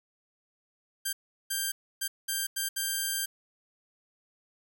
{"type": "tone bursts at uneven times", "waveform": "5% pulse", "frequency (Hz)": 1582, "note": "G6", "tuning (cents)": 15, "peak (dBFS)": -18, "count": 6, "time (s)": [[1.05, 1.13], [1.5, 1.72], [2.01, 2.08], [2.28, 2.47], [2.56, 2.69], [2.76, 3.26]], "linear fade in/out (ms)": 10, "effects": []}